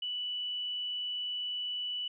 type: tone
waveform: sine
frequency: 2964 Hz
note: F#7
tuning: 2 cents sharp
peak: -33 dBFS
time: 0.02-2.08 s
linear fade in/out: 5 ms
effects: none